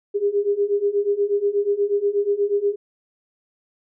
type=beating tone pair; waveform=sine; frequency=401.3 / 409.6 Hz; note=G4 / G#4; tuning=+41 / -24 cents; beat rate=8.3 Hz; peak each=-22 / -20 dBFS; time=0.14-2.76 s; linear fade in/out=20 ms; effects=none